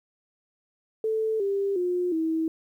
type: tone with pitch steps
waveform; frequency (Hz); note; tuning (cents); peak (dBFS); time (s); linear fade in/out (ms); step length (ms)
sine; 440 / 396.6 / 357.4 / 322.1; A4 / G4 / F4 / E4; 0 / +20 / +40 / -40; -23; 1.04-2.48; 2; 360
effects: 10-bit